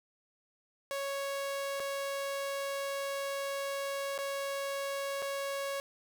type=tone with dropouts; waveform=sawtooth; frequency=554.4 Hz; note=C#5; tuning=in tune; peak=-30 dBFS; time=0.91-5.8 s; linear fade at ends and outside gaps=0 ms; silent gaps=1.798-1.802 / 4.178-4.188 / 5.221-5.225 s; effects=none